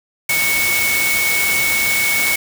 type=tone in noise; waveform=sine; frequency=2217 Hz; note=C#7; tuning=in tune; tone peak=-16 dBFS; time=0.29-2.36 s; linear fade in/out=5 ms; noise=white; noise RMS=-20 dBFS; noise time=0.29-2.36 s; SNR=+1 dB; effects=none